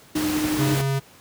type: noise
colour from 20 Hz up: pink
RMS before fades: -28 dBFS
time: 0.15-0.82 s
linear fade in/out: 10 ms
type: tone with tremolo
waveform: sine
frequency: 305.5 Hz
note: D#4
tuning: 32 cents flat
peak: -20 dBFS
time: 0.15-0.75 s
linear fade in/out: 5 ms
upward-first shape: triangle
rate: 11 Hz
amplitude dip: 45%
type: tone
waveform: square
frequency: 136.5 Hz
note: C#3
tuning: 26 cents flat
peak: -21 dBFS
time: 0.58-1 s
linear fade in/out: 20 ms
effects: pink hiss -50 dBFS RMS until 1.2 s + high-pass 80 Hz 12 dB/octave